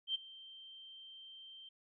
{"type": "tone with ADSR envelope", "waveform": "sine", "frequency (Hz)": 3136, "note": "G7", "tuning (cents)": 0, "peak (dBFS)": -31, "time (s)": [0.07, 1.69], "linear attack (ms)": 78, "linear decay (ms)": 14, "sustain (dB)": -20, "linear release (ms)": 5, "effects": []}